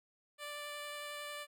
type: tone with vibrato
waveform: 10% pulse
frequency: 587.3 Hz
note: D5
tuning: in tune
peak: -34 dBFS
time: 0.38-1.47 s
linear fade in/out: 50 ms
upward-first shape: triangle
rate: 11 Hz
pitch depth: 9 cents each way
effects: none